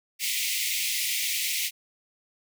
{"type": "high-pass noise", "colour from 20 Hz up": "pink", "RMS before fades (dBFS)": -28, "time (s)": [0.19, 1.71], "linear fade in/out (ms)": 50, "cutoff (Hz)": 2000, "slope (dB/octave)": 96, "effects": []}